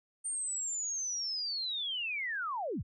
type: linear sweep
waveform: sine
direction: down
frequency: 8870 to 41.19 Hz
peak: -33 dBFS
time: 0.24-2.83 s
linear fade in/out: 20 ms
effects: none